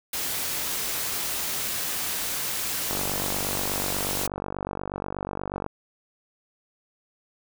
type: noise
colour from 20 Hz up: white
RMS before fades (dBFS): -29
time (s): 0.13-4.27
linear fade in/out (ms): 5
type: click train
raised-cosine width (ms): 1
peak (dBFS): -16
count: 134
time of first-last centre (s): 2.91-5.664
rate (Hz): 48.3
effects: none